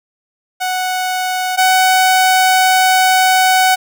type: tone pair in turn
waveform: sawtooth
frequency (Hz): 740 / 748.2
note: F#5 / F#5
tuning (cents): 0 / +19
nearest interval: unison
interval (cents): 19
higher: second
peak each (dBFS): -12 / -5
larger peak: second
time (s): 0.6-1.57 / 1.57-3.76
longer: second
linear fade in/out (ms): 20
effects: none